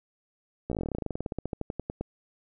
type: slowing click train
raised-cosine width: 2 ms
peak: -18 dBFS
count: 28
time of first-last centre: 0.7-2.01 s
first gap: 15 ms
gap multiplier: 1.08
effects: none